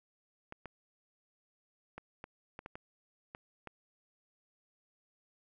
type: clicks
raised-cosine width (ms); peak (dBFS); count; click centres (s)
0.5; -29; 9; 0.524 / 0.657 / 1.98 / 2.241 / 2.591 / 2.661 / 2.755 / 3.349 / 3.673
effects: none